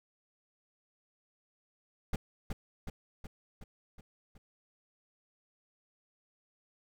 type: noise with echo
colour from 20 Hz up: brown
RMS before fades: -30 dBFS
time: 2.13-2.16 s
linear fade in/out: 5 ms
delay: 370 ms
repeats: 6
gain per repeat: -4 dB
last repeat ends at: 4.38 s
effects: none